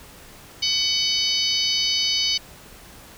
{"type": "harmonic tone with a mistuned harmonic", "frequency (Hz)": 750, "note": "F#5", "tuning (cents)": 23, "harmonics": [3, 4, 5, 6, 7, 8], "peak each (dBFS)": [-30, -24, -29, -24, -28, -30], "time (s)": [0.62, 2.38], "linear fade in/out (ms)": 10, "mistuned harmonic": 7, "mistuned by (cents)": -76, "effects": ["pink hiss -45 dBFS RMS until 3.17 s"]}